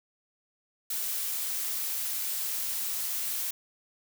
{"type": "noise", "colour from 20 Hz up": "blue", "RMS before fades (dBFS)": -32, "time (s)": [0.9, 3.51], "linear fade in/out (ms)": 5, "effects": []}